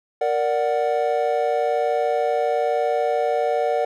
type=chord; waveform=triangle; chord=Bb augmented; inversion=none; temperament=equal; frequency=466.2 / 587.3 / 740 Hz; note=Bb4 / D5 / F#5; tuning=0 / 0 / 0 cents; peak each=-21 dBFS; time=0.21-3.85 s; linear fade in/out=5 ms; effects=none